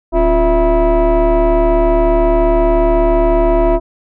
sine tone with frequency modulation, 349.2 Hz, F4, in tune, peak -6 dBFS, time 0.12-3.8 s, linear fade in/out 50 ms, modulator 312 Hz, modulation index 1.5, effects tanh soft clip ceiling -7 dBFS

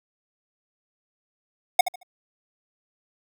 square tone with echo, 730 Hz, F#5, 24 cents flat, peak -11 dBFS, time 1.79-1.81 s, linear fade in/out 5 ms, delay 74 ms, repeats 3, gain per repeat -12 dB, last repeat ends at 2.032 s, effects none

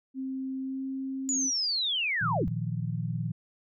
sine tone with pitch glide, 264.2 to 266.7 Hz, C4 to C4, +17 to +33 cents, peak -31 dBFS, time 0.14-1.51 s, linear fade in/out 50 ms, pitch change +16 cents, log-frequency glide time 0.6-0.83 s
sine linear sweep, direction down, 7030 to 34.65 Hz, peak -26 dBFS, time 1.29-2.48 s, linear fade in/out 0 ms
sine chord, Bb suspended fourth, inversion none, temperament equal, 116.54 / 155.56 / 174.61 Hz, Bb2 / Eb3 / F3, 0 / 0 / 0 cents, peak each -32 / -33 / -35 dBFS, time 2.21-3.32 s, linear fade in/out 10 ms
effects none

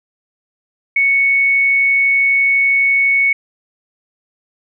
sine tone, 2217 Hz, C#7, in tune, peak -10 dBFS, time 0.96-3.33 s, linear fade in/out 5 ms, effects none

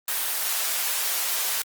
white high-pass noise, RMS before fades -26 dBFS, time 0.08-1.62 s, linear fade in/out 2 ms, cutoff 650 Hz, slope 12 dB/octave, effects Opus 24 kbps

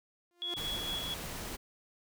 sawtooth tone with exponential growth, 349.2 Hz, F4, in tune, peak -33 dBFS, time 0.31-0.54 s, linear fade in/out 0 ms, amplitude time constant 49 ms
sine tone with tremolo, 3357 Hz, G#7, 18 cents sharp, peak -34 dBFS, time 0.42-1.14 s, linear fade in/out 0 ms, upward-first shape square, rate 4.4 Hz, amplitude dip 30%
pink noise, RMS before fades -41 dBFS, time 0.56-1.57 s, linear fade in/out 20 ms
effects none

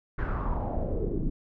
brown noise with low-pass filter sweep, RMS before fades -29 dBFS, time 0.18-1.3 s, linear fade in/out 10 ms, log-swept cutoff 1700 to 280 Hz, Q 4, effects none

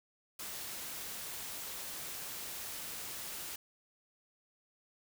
white noise, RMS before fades -43 dBFS, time 0.39-3.56 s, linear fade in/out 5 ms, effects none

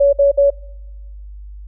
sine tone bursts, 563 Hz, C#5, 27 cents sharp, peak -8 dBFS, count 3, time 0-0.504 s, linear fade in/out 10 ms, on 130 ms, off 57 ms, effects noise-tail reverb RT60 1.0 s tail -25 dB re dry + added 50 Hz sine -31 dBFS peak until 1.67 s

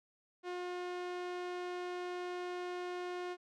sawtooth tone with low-pass filter, 357.9 Hz, F4, 42 cents sharp, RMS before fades -41 dBFS, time 0.43-3.37 s, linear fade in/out 50 ms, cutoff 4400 Hz, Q 0.52, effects none

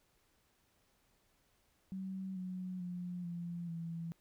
sine tone with pitch steps, 190 / 183.85 / 177.89 / 172.13 / 166.56 Hz, F#3 / F#3 / F3 / F3 / E3, +46 / -11 / +32 / -25 / +18 cents, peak -39 dBFS, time 1.92-4.12 s, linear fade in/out 0 ms, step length 440 ms, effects pink hiss -74 dBFS RMS until 4.2 s

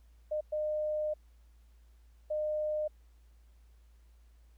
sine tone bursts at uneven times, 609 Hz, D#5, 37 cents flat, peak -30 dBFS, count 3, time 0.31-0.41 / 0.52-1.14 / 2.3-2.88 s, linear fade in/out 10 ms, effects added 57 Hz sine -57 dBFS peak until 4.57 s + pink hiss -74 dBFS RMS until 4.57 s

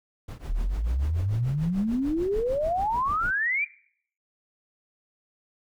brown noise with tremolo, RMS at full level -34 dBFS, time 0.28-3.31 s, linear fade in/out 5 ms, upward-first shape triangle, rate 6.8 Hz, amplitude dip 95%
sine exponential sweep, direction up, 34.45 to 2422 Hz, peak -23 dBFS, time 0.49-3.65 s, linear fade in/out 10 ms
effects noise-tail reverb RT60 0.6 s tail -19 dB re dry

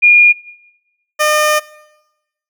sine / 15% pulse tone pair in turn, 2426 / 606.5 Hz, D#7 / D#5, -44 / -44 cents, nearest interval 2 octaves, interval 2400 cents, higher first, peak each -4 dBFS, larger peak neither, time 0.02-0.33 / 1.19-1.6 s, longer second, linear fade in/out 20 ms, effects noise-tail reverb RT60 1.0 s tail -21 dB re dry

